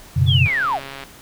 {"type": "chord", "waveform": "sine", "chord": "F# suspended fourth", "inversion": "none", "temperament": "equal", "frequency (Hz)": [92.5, 123.47, 138.59], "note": ["F#2", "B2", "C#3"], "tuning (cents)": [0, 0, 0], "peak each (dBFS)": -17, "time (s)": [0.16, 0.48], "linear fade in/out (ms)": 10}
{"type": "linear sweep", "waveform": "sine", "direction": "down", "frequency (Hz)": [3520, 530], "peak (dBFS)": -17, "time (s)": [0.26, 0.8], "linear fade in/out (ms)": 50}
{"type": "click train", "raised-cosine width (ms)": 0.3, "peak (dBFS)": -17, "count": 80, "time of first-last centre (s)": [0.46, 1.037], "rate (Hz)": 137}
{"effects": ["pink hiss -43 dBFS RMS until 1.21 s"]}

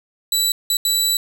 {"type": "tone bursts at uneven times", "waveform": "20% pulse", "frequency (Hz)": 3951, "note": "B7", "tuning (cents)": 0, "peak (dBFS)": -10, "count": 3, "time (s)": [[0.32, 0.52], [0.7, 0.77], [0.85, 1.17]], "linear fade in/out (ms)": 2, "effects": []}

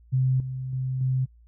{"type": "tone with level steps", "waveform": "sine", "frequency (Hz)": 130, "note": "C3", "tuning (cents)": -11, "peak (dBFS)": [-19, -29, -25, -21], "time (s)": [0.12, 1.26], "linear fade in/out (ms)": 20, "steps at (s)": [0.4, 0.73, 1.01], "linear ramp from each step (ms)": 2, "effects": ["noise-tail reverb RT60 0.1 s tail -26 dB re dry", "added 58 Hz sine -51 dBFS peak until 1.47 s"]}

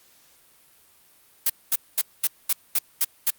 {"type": "noise bursts", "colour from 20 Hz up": "blue", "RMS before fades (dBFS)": -20, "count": 8, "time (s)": [1.46, 3.304], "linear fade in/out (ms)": 5, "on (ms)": 38, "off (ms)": 220, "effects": ["white hiss -57 dBFS RMS until 3.38 s", "Opus 48 kbps"]}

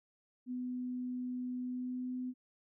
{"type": "tone with pitch glide", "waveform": "sine", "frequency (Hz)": [250, 252.6], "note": ["B3", "B3"], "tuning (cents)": [21, 39], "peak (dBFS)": -36, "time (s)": [0.46, 2.34], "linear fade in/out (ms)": 50, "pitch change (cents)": 18, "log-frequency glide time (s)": [1.61, 2.15], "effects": []}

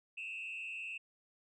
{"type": "tone with frequency modulation", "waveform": "sine", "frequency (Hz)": 2637, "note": "E7", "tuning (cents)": 0, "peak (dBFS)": -39, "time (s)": [0.17, 0.98], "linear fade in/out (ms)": 10, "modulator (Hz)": 99.3, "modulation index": 1.2, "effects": ["tanh soft clip ceiling -37 dBFS"]}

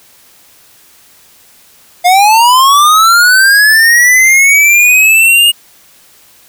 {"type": "linear sweep", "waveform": "square", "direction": "up", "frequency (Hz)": [698.5, 2866], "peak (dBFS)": -4, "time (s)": [2.04, 5.52], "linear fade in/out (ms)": 20, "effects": ["white hiss -43 dBFS RMS until 6.48 s"]}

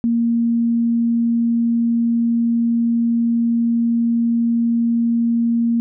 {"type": "tone", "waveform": "sine", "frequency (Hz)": 233.1, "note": "A#3", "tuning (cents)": 0, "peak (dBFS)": -14, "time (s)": [0.04, 5.8], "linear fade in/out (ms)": 0, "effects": []}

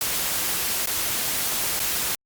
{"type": "noise with dropouts", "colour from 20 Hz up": "white", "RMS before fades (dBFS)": -25, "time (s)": [0.01, 2.15], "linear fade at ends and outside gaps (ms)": 2, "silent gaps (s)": [[0.859, 0.871], [1.794, 1.8]], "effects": ["Opus 48 kbps"]}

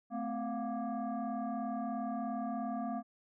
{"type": "tone with frequency modulation", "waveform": "sine", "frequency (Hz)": 220, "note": "A3", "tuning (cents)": 0, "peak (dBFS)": -34, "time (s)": [0.1, 3.03], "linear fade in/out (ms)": 50, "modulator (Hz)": 477, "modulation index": 1.4, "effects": []}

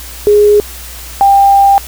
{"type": "tone pair in turn", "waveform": "sine", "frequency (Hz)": [415.3, 793.5], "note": ["G#4", "G5"], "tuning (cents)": [0, 21], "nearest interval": "major seventh", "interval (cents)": 1121, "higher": "second", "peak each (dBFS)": -3, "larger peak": "neither", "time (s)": [[0.27, 0.6], [1.21, 1.78]], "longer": "second", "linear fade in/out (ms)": 0, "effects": ["added 60 Hz sine -29 dBFS peak until 1.87 s", "white hiss -29 dBFS RMS until 1.87 s"]}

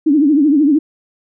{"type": "tone with vibrato", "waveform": "sine", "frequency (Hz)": 293.7, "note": "D4", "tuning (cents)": 0, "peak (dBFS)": -8, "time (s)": [0.06, 0.79], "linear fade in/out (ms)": 10, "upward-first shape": "triangle", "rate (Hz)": 13, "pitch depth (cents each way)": 170, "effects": []}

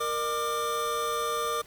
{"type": "tone cluster", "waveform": "square", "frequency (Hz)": [466.3, 606, 1190], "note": ["A#4", "D#5", "D6"], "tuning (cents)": [1, -46, 22], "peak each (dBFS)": [-33, -38, -30], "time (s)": [0, 1.62], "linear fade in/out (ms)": 10, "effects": ["pink hiss -53 dBFS RMS until 1.66 s"]}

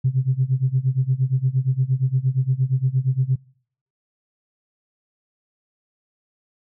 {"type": "tone with tremolo", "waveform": "sine", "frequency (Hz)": 130.8, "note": "C3", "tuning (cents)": 0, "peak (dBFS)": -13, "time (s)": [0.04, 3.36], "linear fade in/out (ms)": 10, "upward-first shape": "sine", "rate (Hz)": 8.6, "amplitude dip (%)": 90, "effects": ["noise-tail reverb RT60 0.6 s tail -26 dB re dry", "tanh soft clip ceiling -9 dBFS"]}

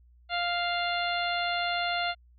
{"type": "harmonic tone", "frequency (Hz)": 698.5, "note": "F5", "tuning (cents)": 0, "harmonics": [1, 2, 3, 4, 5, 6], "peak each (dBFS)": [-30, -33, -35, -36, -37, -38], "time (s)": [0.29, 2.15], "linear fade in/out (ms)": 50, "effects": ["added 60 Hz sine -55 dBFS peak until 2.38 s"]}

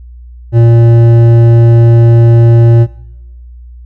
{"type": "tone with hard clipping", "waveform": "sine", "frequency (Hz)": 116.54, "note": "A#2", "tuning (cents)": 0, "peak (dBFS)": -4, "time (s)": [0.52, 2.87], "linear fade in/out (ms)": 50, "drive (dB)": 10, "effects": ["noise-tail reverb RT60 0.9 s tail -20 dB re dry", "added 60 Hz sine -28 dBFS peak until 3.85 s"]}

